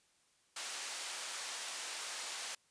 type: band-pass noise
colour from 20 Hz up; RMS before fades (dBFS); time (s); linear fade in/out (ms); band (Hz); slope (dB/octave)
white; -43; 0.56-2.55; 5; 620 to 8100; 12
effects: white hiss -72 dBFS RMS until 2.7 s + resampled to 22050 Hz